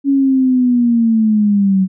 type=linear sweep; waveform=sine; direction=down; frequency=280 to 186.2 Hz; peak=-9 dBFS; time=0.04-1.88 s; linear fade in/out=50 ms; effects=none